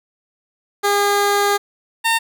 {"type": "tone pair in turn", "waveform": "15% pulse", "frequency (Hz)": [405.9, 911.2], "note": ["G#4", "A#5"], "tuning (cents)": [-40, -40], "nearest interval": "octave + major second", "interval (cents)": 1400, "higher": "second", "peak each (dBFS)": -8, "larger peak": "neither", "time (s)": [[0.83, 1.58], [2.04, 2.19]], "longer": "first", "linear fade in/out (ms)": 20, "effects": []}